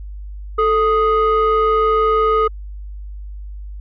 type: tone pair together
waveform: sine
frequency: 440 / 1246.1 Hz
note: A4 / D#6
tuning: 0 / +2 cents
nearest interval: octave + tritone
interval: 1802 cents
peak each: -13 dBFS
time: 0.58-2.48 s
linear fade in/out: 10 ms
effects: tanh soft clip ceiling -9 dBFS + added 50 Hz sine -28 dBFS peak until 3.8 s